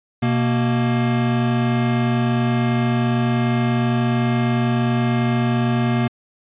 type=tone pair together; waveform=square; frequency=124.8 / 235.6 Hz; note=B2 / A#3; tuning=+19 / +19 cents; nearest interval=major seventh; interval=1100 cents; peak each=-20 dBFS; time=0.22-6.08 s; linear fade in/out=10 ms; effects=resampled to 8000 Hz